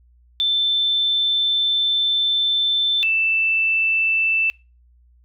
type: tone pair in turn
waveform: sine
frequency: 3540 / 2652 Hz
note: A7 / E7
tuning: +10 / +10 cents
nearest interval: perfect fourth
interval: 500 cents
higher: first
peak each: -16 dBFS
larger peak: neither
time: 0.4-3.03 / 3.03-4.5 s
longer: first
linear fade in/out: 0 ms
effects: noise-tail reverb RT60 0.3 s tail -24 dB re dry + added 60 Hz sine -51 dBFS peak until 5.24 s